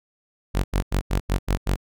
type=tone bursts; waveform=sawtooth; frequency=47.52 Hz; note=F#1; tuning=47 cents sharp; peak=-15 dBFS; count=7; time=0.54-1.762 s; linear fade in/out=20 ms; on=100 ms; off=87 ms; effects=none